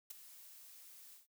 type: noise with ADSR envelope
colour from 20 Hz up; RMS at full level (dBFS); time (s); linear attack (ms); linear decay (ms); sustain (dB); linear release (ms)
blue; -43; 0.1-1.27; 7; 12; -14; 140
effects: noise-tail reverb RT60 0.1 s tail -24 dB re dry